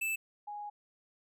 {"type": "tone pair in turn", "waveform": ["square", "sine"], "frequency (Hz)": [2637, 828.6], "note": ["E7", "G#5"], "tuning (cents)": [0, -4], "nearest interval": "octave + minor sixth", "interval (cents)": 2004, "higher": "first", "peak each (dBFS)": [-32, -39], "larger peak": "first", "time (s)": [[0.01, 0.16], [0.47, 0.7]], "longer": "second", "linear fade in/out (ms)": 10, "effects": []}